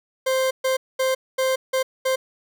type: tone bursts at uneven times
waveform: 40% pulse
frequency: 523.3 Hz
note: C5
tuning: in tune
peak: -18 dBFS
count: 6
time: 0.26-0.51 / 0.64-0.77 / 0.99-1.15 / 1.38-1.56 / 1.73-1.83 / 2.05-2.16 s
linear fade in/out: 10 ms
effects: none